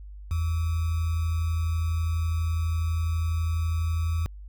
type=tone with sample-and-hold; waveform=sine; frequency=82.1 Hz; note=E2; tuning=6 cents flat; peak=-23 dBFS; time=0.31-4.26 s; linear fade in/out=0 ms; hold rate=1225 Hz; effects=added 50 Hz sine -39 dBFS peak until 4.48 s